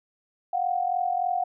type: tone pair together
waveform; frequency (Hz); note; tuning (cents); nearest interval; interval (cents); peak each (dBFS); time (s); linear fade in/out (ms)
sine; 713.6 / 757; F5 / F#5; +37 / +39; minor second; 102; -25 / -27; 0.53-1.44; 5
effects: none